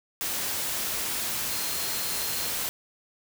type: tone in noise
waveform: sine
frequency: 4200 Hz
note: C8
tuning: 6 cents sharp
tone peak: -38 dBFS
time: 1.51-2.5 s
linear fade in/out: 0 ms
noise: white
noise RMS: -30 dBFS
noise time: 0.21-2.69 s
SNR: -11 dB
effects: none

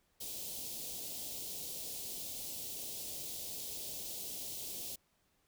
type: band-stop noise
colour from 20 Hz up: white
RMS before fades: -43 dBFS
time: 0.2-4.96 s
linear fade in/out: 10 ms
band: 680 to 3100 Hz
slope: 24 dB/octave
effects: pink hiss -75 dBFS RMS until 5.47 s

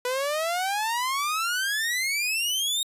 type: exponential sweep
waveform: sawtooth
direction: up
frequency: 490 to 3753 Hz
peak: -21 dBFS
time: 0.05-2.83 s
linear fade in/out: 2 ms
effects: resampled to 32000 Hz

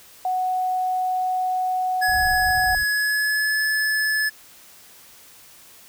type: tone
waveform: sine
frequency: 740 Hz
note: F#5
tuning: in tune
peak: -20 dBFS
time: 0.25-2.75 s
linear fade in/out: 2 ms
type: tone with pitch glide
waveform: square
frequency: 1686 to 1725.4 Hz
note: G#6 to A6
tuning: +26 to -34 cents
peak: -20 dBFS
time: 2.01-4.3 s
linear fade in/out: 20 ms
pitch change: +40 cents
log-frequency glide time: 2.87-3.62 s
type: low-pass noise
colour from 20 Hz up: pink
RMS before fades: -33 dBFS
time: 2.08-2.84 s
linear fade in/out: 5 ms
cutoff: 100 Hz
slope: 12 dB/octave
effects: white hiss -48 dBFS RMS until 5.88 s

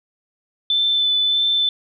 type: tone with vibrato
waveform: sine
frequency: 3520 Hz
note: A7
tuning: in tune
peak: -15 dBFS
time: 0.7-1.69 s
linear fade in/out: 2 ms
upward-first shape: sine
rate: 1.6 Hz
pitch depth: 12 cents each way
effects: none

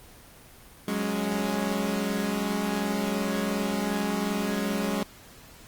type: chord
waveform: sawtooth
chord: F# suspended second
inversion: none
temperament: equal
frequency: 185 / 207.7 / 277.2 Hz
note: F#3 / G#3 / C#4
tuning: 0 / 0 / 0 cents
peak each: -28 / -24 / -29 dBFS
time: 0.88-5.03 s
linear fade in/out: 2 ms
effects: pink hiss -50 dBFS RMS until 5.67 s + Opus 24 kbps

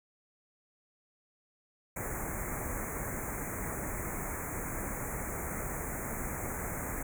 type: band-stop noise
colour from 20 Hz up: pink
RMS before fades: -37 dBFS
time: 1.96-7.03 s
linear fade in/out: 5 ms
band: 2300 to 6500 Hz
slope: 96 dB/octave
effects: none

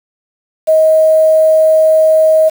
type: tone with quantisation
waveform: sine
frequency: 632 Hz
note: D#5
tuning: 27 cents sharp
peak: -5 dBFS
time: 0.67-2.5 s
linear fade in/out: 20 ms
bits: 5
effects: none

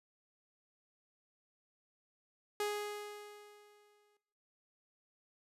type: tone with exponential decay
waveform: sawtooth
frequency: 415.3 Hz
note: G#4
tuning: in tune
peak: -29 dBFS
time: 2.6-4.17 s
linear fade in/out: 2 ms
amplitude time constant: 340 ms
effects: noise-tail reverb RT60 0.7 s tail -17 dB re dry + resampled to 32000 Hz

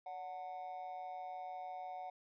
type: tone with amplitude modulation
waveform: triangle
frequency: 737 Hz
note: F#5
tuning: 7 cents flat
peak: -37 dBFS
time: 0.06-2.1 s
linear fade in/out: 5 ms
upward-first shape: sine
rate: 166 Hz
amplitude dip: 80%
effects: tanh soft clip ceiling -34 dBFS + resampled to 11025 Hz

